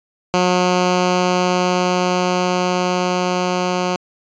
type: tone with level ramp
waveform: 10% pulse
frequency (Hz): 180.8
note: F#3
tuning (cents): -40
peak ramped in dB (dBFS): -5 to -9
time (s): 0.34-3.96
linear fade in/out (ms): 0
effects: resampled to 16000 Hz